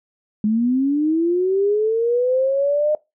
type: linear sweep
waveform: sine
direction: up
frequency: 207.7 to 612 Hz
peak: -15 dBFS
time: 0.44-2.95 s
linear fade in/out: 2 ms
effects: noise-tail reverb RT60 0.2 s tail -20 dB re dry